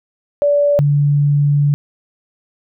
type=tone pair in turn; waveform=sine; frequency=578 / 144.5 Hz; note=D5 / D3; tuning=-28 / -28 cents; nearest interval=2 octaves; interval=2400 cents; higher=first; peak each=-10 dBFS; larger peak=neither; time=0.42-0.79 / 0.79-1.74 s; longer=second; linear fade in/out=0 ms; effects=none